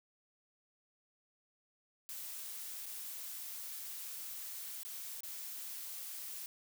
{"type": "noise with dropouts", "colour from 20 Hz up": "blue", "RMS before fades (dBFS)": -45, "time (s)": [2.09, 6.46], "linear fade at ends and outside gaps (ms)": 0, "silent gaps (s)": [[2.858, 2.864], [4.832, 4.85], [5.206, 5.233]], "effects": []}